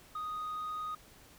sine tone, 1244.5 Hz, D#6, in tune, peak -33 dBFS, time 0.15-0.95 s, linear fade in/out 5 ms, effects tanh soft clip ceiling -35 dBFS + pink hiss -58 dBFS RMS until 1.38 s

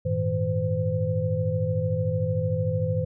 sine tone cluster, 98.1 / 111.4 / 158.3 / 512 Hz, G2 / A2 / D#3 / C5, +2 / +22 / +30 / -38 cents, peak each -28 dBFS, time 0.05-3.05 s, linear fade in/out 10 ms, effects none

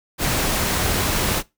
pink noise, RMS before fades -21 dBFS, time 0.18-1.43 s, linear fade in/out 50 ms, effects noise-tail reverb RT60 0.2 s tail -20 dB re dry

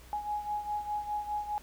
sine beating tone pair, 834 / 838.9 Hz, G#5 / G#5, +7 / +17 cents, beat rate 4.9 Hz, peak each -33 / -38 dBFS, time 0.13-1.58 s, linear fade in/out 0 ms, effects added 60 Hz sine -53 dBFS peak until 1.62 s + pink hiss -56 dBFS RMS until 1.62 s

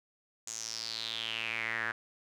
sawtooth tone with band-pass filter sweep, 112.9 Hz, A2, 45 cents sharp, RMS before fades -37 dBFS, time 0.47-1.92 s, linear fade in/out 5 ms, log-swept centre 7000 to 1600 Hz, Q 5.9, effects none

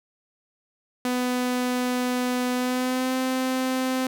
sawtooth tone with pitch glide, 249.3 to 258.7 Hz, B3 to C4, +16 to -19 cents, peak -19 dBFS, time 1.05-4.07 s, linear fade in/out 2 ms, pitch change +65 cents, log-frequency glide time 2.54-3.15 s, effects none

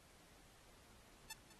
5% pulse tone with echo, 883 Hz, A5, 6 cents sharp, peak -35 dBFS, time 1.3-1.33 s, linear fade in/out 5 ms, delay 200 ms, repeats 1, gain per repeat -14 dB, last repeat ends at 1.53 s, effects pink hiss -66 dBFS RMS until 1.59 s + AAC 32 kbps

